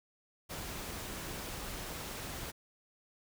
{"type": "noise", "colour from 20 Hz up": "pink", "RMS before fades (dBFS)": -42, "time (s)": [0.49, 2.52], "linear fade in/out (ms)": 20, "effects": []}